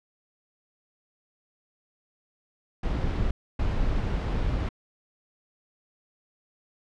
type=noise bursts at uneven times; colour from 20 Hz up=brown; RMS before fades=-26 dBFS; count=2; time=2.83-3.31 / 3.59-4.69 s; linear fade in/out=5 ms; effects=low-pass 4000 Hz 12 dB/octave